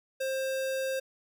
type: tone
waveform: square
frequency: 530 Hz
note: C5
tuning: 22 cents sharp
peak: -30 dBFS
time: 0.2-1 s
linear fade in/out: 10 ms
effects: none